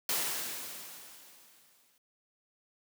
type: noise with exponential decay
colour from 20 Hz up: white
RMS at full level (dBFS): -30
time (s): 0.09-1.98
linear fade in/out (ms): 2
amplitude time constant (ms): 410
effects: high-pass 150 Hz 12 dB/octave